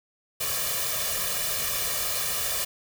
white noise with comb filter, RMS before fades -28 dBFS, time 0.4-2.65 s, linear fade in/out 10 ms, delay 1.7 ms, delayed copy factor +0.85, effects none

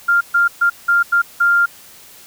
sine tone bursts at uneven times, 1396.9 Hz, F6, in tune, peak -10 dBFS, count 6, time 0.08-0.21 / 0.34-0.48 / 0.61-0.7 / 0.88-1.03 / 1.12-1.22 / 1.4-1.66 s, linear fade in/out 10 ms, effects white hiss -42 dBFS RMS until 2.26 s

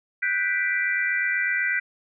sine chord, G major seventh, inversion third, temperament equal, 1480 / 1568 / 1975.5 / 2349 Hz, F#6 / G6 / B6 / D7, 0 / 0 / 0 / 0 cents, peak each -29 / -28 / -24 / -30 dBFS, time 0.22-1.8 s, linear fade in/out 10 ms, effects none

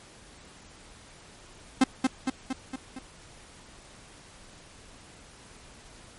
45% pulse tone with echo, 261.6 Hz, C4, in tune, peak -16 dBFS, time 1.81-1.84 s, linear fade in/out 5 ms, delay 230 ms, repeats 5, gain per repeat -4 dB, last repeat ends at 2.99 s, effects pink hiss -51 dBFS RMS until 6.18 s + MP3 48 kbps

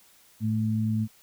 sine tone pair together, 110 / 218.3 Hz, A2 / A3, 0 / -13 cents, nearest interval octave, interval 1187 cents, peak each -26 dBFS, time 0.4-1.08 s, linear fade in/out 50 ms, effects white hiss -58 dBFS RMS until 1.22 s

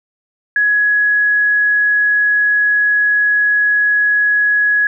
sine tone, 1677 Hz, G#6, 16 cents sharp, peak -10 dBFS, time 0.56-4.87 s, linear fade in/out 2 ms, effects none

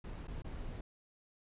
brown noise with dropouts, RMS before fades -43 dBFS, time 0.04-0.81 s, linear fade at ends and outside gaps 5 ms, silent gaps 0.273-0.28 / 0.421-0.444 s, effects resampled to 8000 Hz

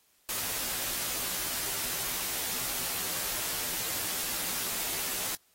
white noise with comb filter, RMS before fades -33 dBFS, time 0.29-5.35 s, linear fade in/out 0 ms, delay 14 ms, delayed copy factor -0.6, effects white hiss -67 dBFS RMS until 5.54 s + AAC 48 kbps

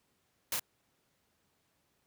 white noise with echo, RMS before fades -33 dBFS, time 0.52-0.56 s, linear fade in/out 2 ms, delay 36 ms, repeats 1, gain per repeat -2 dB, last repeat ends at 0.596 s, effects pink hiss -75 dBFS RMS until 2.06 s + high-pass 80 Hz 12 dB/octave

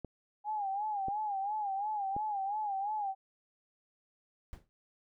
clicks, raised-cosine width 2 ms, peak -27 dBFS, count 3, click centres 0.047 / 1.084 / 2.165 s
sine tone with vibrato, 816 Hz, G#5, 31 cents flat, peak -32 dBFS, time 0.44-3.15 s, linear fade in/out 50 ms, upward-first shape sine, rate 2.9 Hz, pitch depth 100 cents each way
brown noise with exponential decay, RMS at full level -42 dBFS, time 4.53-4.69 s, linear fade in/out 0 ms, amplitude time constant 33 ms
effects none

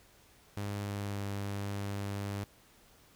sawtooth tone with pitch glide, 101.7 to 100.42 Hz, G#2 to G2, -36 to +42 cents, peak -31 dBFS, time 0.57-2.44 s, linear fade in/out 0 ms, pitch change -22 cents, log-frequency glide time 0.84-1.21 s, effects pink hiss -62 dBFS RMS until 3.15 s

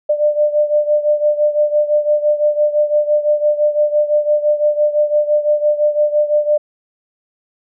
sine beating tone pair, 595 / 600.9 Hz, D5 / D5, +22 / +40 cents, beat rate 5.9 Hz, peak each -13 / -17 dBFS, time 0.09-6.58 s, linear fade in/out 10 ms, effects none

